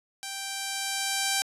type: tone with level ramp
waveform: 5% pulse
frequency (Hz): 784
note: G5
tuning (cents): 0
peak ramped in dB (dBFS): -23 to -12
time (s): 0.23-1.42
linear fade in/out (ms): 0
effects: resampled to 32000 Hz